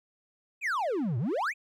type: exponential two-way sweep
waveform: triangle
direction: down then up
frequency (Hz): 2637 to 108.6 to 2637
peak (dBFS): -25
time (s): 0.61-1.54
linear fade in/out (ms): 50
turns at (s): 1.18
effects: none